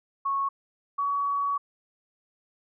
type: tone pair in turn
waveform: sine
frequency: 1103 / 1129.4 Hz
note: C#6 / C#6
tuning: -9 / +32 cents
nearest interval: unison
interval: 41 cents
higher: second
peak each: -24 dBFS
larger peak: neither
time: 0.25-0.49 / 0.98-1.58 s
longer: second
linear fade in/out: 10 ms
effects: none